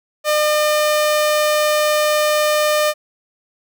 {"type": "tone", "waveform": "sawtooth", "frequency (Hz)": 604, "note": "D5", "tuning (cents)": 48, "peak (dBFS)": -10, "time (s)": [0.24, 2.94], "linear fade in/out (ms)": 50, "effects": []}